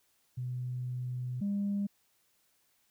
sine tone pair in turn, 125.2 / 201.4 Hz, B2 / G3, +24 / +47 cents, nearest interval minor sixth, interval 823 cents, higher second, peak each -33 / -28 dBFS, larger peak second, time 0.37-1.41 / 1.41-1.87 s, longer first, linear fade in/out 10 ms, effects tanh soft clip ceiling -26 dBFS + white hiss -72 dBFS RMS until 2.9 s

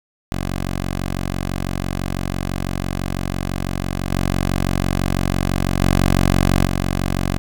10% pulse tone with level steps, 46 Hz, F#1, 9 cents flat, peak -13 / -9 / -5 / -10 dBFS, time 0.32-7.38 s, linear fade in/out 0 ms, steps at 4.12 / 5.8 / 6.66 s, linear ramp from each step 2 ms, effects none

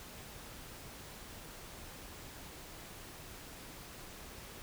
silence, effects pink hiss -50 dBFS RMS until 4.62 s

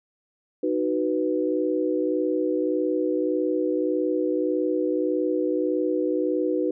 sine chord, B major, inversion first, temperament just, 308.7 / 370.4 / 493.9 Hz, D#4 / F#4 / B4, -14 / +2 / 0 cents, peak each -25 / -26 / -26 dBFS, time 0.63-6.71 s, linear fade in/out 5 ms, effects none

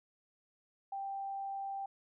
sine tone, 786 Hz, G5, 4 cents sharp, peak -37 dBFS, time 0.92-1.86 s, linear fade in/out 5 ms, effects none

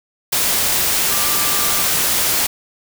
sine tone in noise, 1184 Hz, D6, 14 cents sharp, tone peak -27 dBFS, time 1.1-1.83 s, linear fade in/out 10 ms, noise white, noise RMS -17 dBFS, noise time 0.32-2.47 s, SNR -13 dB, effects none

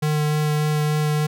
square tone with vibrato, 151.2 Hz, D#3, 49 cents flat, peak -19 dBFS, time 0.02-1.27 s, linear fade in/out 10 ms, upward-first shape sine, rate 3.4 Hz, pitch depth 10 cents each way, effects none

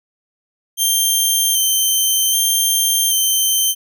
10% pulse tone with vibrato, 3136 Hz, G7, in tune, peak -6 dBFS, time 0.77-3.75 s, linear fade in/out 50 ms, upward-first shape square, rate 0.64 Hz, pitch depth 18 cents each way, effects none

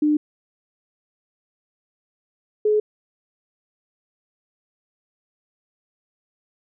sine tone pair in turn, 300 / 424.3 Hz, D4 / G#4, +37 / +37 cents, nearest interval tritone, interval 600 cents, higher second, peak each -15 dBFS, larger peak neither, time 0.02-0.17 / 2.65-2.8 s, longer neither, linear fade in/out 5 ms, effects none

